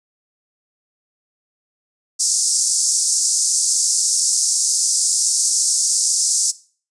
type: band-pass noise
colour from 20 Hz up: white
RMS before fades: -18 dBFS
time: 2.19-6.52 s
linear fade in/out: 20 ms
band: 5100 to 9100 Hz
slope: 48 dB/octave
effects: noise-tail reverb RT60 0.4 s tail -18 dB re dry + resampled to 24000 Hz